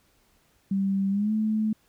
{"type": "tone with pitch glide", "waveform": "sine", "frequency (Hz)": [195.1, 216.5], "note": ["G3", "A3"], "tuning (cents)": [-8, -28], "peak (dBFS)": -22, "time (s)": [0.71, 1.73], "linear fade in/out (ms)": 5, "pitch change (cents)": 180, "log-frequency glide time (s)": [1.1, 1.32], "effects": ["pink hiss -65 dBFS RMS until 1.88 s"]}